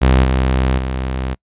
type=tone with level steps; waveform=sawtooth; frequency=64.8 Hz; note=C2; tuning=16 cents flat; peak=-5 / -9 / -15 dBFS; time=0.01-1.35 s; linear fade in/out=20 ms; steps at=0.23 / 0.77 s; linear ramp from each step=20 ms; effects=noise-tail reverb RT60 0.1 s tail -26 dB re dry + resampled to 8000 Hz